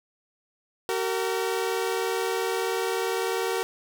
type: tone pair together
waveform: sawtooth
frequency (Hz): 380.2 / 460.4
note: F#4 / A#4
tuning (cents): +47 / -22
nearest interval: minor third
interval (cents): 331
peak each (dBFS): -24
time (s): 0.89-3.63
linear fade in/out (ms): 0
effects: none